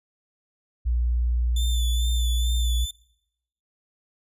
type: tone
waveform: sine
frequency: 59.8 Hz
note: A#1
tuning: 45 cents sharp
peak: -20 dBFS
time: 0.85-2.86 s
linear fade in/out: 20 ms
type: tone with vibrato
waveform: sawtooth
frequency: 3520 Hz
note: A7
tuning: in tune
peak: -28 dBFS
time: 1.56-2.91 s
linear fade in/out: 5 ms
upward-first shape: sine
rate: 2.3 Hz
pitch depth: 34 cents each way
effects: noise-tail reverb RT60 0.8 s tail -23 dB re dry + resampled to 32000 Hz